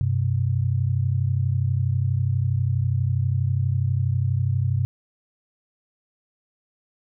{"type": "tone pair together", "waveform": "sine", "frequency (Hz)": [96.42, 128.7], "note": ["G2", "C3"], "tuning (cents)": [-28, -28], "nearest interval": "perfect fourth", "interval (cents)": 500, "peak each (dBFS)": [-22, -22], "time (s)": [0.01, 4.85], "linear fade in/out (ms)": 0, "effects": []}